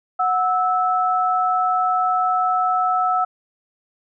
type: tone pair together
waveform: sine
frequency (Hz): 735.2 / 1310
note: F#5 / E6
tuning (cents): -11 / -11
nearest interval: minor seventh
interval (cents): 1000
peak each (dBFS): -19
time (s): 0.19-3.25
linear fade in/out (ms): 10
effects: none